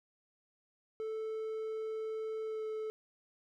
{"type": "tone with pitch glide", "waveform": "triangle", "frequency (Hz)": [439.3, 435.3], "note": ["A4", "A4"], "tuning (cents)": [-3, -19], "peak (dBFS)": -34, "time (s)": [1, 2.9], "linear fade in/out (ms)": 0, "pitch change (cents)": -16, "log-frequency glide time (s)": [2.44, 2.65], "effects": []}